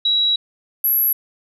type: tone pair in turn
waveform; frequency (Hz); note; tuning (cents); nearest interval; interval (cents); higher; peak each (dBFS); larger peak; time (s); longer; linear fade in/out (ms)
sine; 3883 / 11636; B7 / F#9; -30 / -30; octave + perfect fifth; 1900; second; -14; neither; 0.05-0.36 / 0.84-1.13; first; 5
effects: none